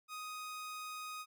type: tone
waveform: sawtooth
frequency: 1249 Hz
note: D#6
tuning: 6 cents sharp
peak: -39 dBFS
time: 0.08-1.26 s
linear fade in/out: 50 ms
effects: none